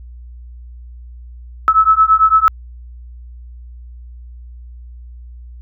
sine beating tone pair, 1297 / 1305.9 Hz, E6 / E6, -28 / -17 cents, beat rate 8.9 Hz, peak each -11 / -11 dBFS, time 1.68-2.48 s, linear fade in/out 0 ms, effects added 60 Hz sine -32 dBFS peak until 5.61 s

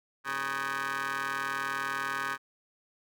20% pulse ring-modulated tone, 140 Hz, C#3, 18 cents sharp, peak -23 dBFS, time 0.24-2.38 s, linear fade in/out 50 ms, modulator 1380 Hz, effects none

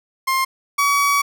30% pulse tone pair in turn, 1059 / 1134.9 Hz, C6 / C#6, +21 / +40 cents, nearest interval minor second, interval 119 cents, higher second, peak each -14 / -12 dBFS, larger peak second, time 0.27-0.45 / 0.78-1.22 s, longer second, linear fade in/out 10 ms, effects none

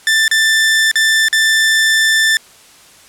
sawtooth tone with dropouts, 1773 Hz, A6, 13 cents sharp, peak -6 dBFS, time 0.07-2.37 s, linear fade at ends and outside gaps 1 ms, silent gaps 0.28-0.313 / 0.914-0.956 / 1.284-1.328 s, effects white hiss -43 dBFS RMS until 3.08 s + low-pass 10000 Hz 12 dB/octave

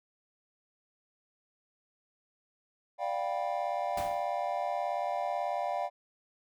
triangle chord, G dominant seventh, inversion second, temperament just, 588 / 705.6 / 784 / 980 Hz, D5 / F5 / G5 / B5, +2 / +18 / 0 / -14 cents, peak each -34 / -32 / -34 / -38 dBFS, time 2.98-5.9 s, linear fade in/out 50 ms
pink noise with exponential decay, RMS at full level -38 dBFS, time 3.97-4.33 s, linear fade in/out 5 ms, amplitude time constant 78 ms
effects none

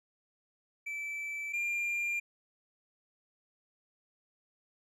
triangle tone pair in turn, 2319 / 2394 Hz, D7 / D7, -22 / +33 cents, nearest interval minor second, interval 55 cents, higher second, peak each -34 / -29 dBFS, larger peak second, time 0.86-1.53 / 1.53-2.2 s, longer neither, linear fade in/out 10 ms, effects resampled to 32000 Hz

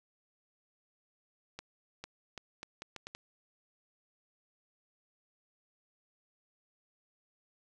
accelerating click train, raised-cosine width 0.2 ms, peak -25 dBFS, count 8, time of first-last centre 1.59-3.15 s, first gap 450 ms, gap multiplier 0.75, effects none

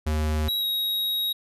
square tone, 77 Hz, D#2, 17 cents flat, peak -23 dBFS, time 0.06-0.49 s, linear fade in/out 10 ms
square tone with pitch glide, 3861 to 3799 Hz, B7 to A#7, -40 to +32 cents, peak -24 dBFS, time 0.48-1.33 s, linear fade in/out 10 ms, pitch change -28 cents, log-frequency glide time 0.59-0.65 s
effects resampled to 32000 Hz

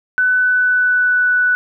sine tone with pitch glide, 1500 to 1484.5 Hz, F#6 to F#6, +23 to +5 cents, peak -11 dBFS, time 0.18-1.55 s, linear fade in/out 0 ms, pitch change -18 cents, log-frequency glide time 0.38-1.28 s, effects none

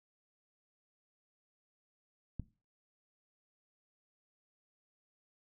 click, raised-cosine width 5 ms, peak -26 dBFS, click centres 2.397 s, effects noise-tail reverb RT60 0.3 s tail -17 dB re dry

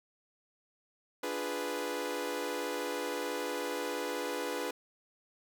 sawtooth chord, D diminished seventh, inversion none, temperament equal, 293.7 / 349.2 / 415.3 / 493.9 Hz, D4 / F4 / Ab4 / Cb5, 0 / 0 / 0 / 0 cents, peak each -37 / -38 / -36 / -33 dBFS, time 1.23-4.71 s, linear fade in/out 5 ms, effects none

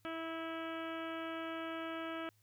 harmonic tone, 326.5 Hz, E4, 17 cents flat, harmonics 1 / 2 / 3 / 4 / 5 / 6 / 7 / 8 / 9 / 10, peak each -43 / -45 / -53 / -46 / -50 / -57 / -53 / -56 / -55 / -58 dBFS, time 0.05-2.29 s, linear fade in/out 0 ms, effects added 106 Hz sine -70 dBFS peak until 2.42 s + white hiss -75 dBFS RMS until 2.42 s

